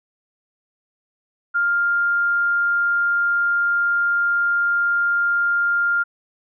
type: tone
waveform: sine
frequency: 1401 Hz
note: F6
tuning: 5 cents sharp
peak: -16 dBFS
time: 1.54-6.04 s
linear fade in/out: 20 ms
effects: none